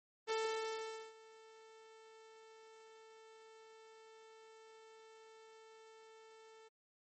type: tone with ADSR envelope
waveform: sawtooth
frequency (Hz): 443.3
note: A4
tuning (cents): +13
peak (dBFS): -31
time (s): 0.27-6.69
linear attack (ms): 38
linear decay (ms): 820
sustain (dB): -23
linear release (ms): 18
effects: low-pass 12000 Hz 12 dB/octave + MP3 32 kbps